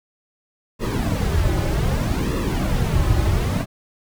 brown noise with flanger, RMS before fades -20 dBFS, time 0.79-3.66 s, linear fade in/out 50 ms, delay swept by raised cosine 1.3 to 4.4 ms, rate 0.64 Hz, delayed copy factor -0.7, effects none

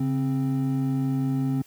triangle tone pair together, 138.59 / 263.9 Hz, C#3 / C4, 0 / +15 cents, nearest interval major seventh, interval 1115 cents, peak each -23 dBFS, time 0-1.62 s, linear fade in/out 5 ms, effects white hiss -56 dBFS RMS until 1.66 s + high-pass 60 Hz 12 dB/octave

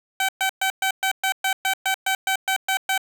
15% pulse tone bursts, 767 Hz, G5, 38 cents flat, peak -13 dBFS, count 14, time 0.2-2.978 s, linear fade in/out 2 ms, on 87 ms, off 120 ms, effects none

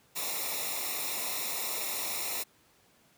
white noise with comb filter, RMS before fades -34 dBFS, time 0.15-2.44 s, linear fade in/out 20 ms, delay 0.64 ms, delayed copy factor -0.8, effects pink hiss -64 dBFS RMS until 3.17 s + high-pass 100 Hz 12 dB/octave

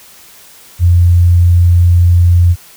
sine tone, 87.31 Hz, F2, in tune, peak -4 dBFS, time 0.79-2.56 s, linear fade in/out 50 ms, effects white hiss -39 dBFS RMS until 2.76 s

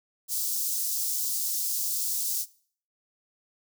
white high-pass noise, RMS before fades -29 dBFS, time 0.28-2.46 s, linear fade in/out 50 ms, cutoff 5000 Hz, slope 24 dB/octave, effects noise-tail reverb RT60 0.5 s tail -20 dB re dry

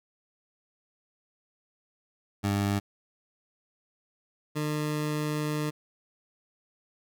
20% pulse tone pair in turn, 100.8 / 151.03 Hz, G2 / D3, +49 / +49 cents, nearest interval perfect fifth, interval 700 cents, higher second, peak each -20 / -23 dBFS, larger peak first, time 2.43-2.8 / 4.55-5.71 s, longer second, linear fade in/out 20 ms, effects none

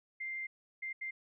sine tone bursts at uneven times, 2096 Hz, C7, 2 cents sharp, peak -37 dBFS, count 3, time 0.2-0.47 / 0.82-0.93 / 1.01-1.11 s, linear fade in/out 10 ms, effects none

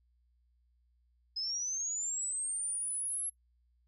sine linear sweep, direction up, 5050 to 11175 Hz, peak -33 dBFS, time 1.36-3.3 s, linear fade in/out 10 ms, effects noise-tail reverb RT60 0.1 s tail -24 dB re dry + added 60 Hz sine -68 dBFS peak until 3.87 s

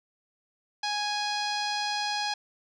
sawtooth tone with low-pass filter, 830 Hz, G#5, 1 cent flat, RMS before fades -30 dBFS, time 0.83-2.34 s, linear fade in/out 5 ms, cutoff 4800 Hz, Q 3.8, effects none

